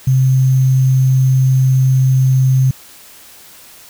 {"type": "tone with sample-and-hold", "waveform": "sine", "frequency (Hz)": 130.81, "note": "C3", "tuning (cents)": 0, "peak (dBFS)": -8, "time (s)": [0.07, 2.71], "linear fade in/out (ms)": 5, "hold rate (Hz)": 6300, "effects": ["white hiss -40 dBFS RMS until 3.89 s"]}